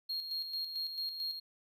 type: tone with tremolo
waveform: triangle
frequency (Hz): 4254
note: C8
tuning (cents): +28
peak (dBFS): -33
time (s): 0.09-1.4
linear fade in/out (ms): 10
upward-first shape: square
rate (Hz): 4.5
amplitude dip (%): 50
effects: none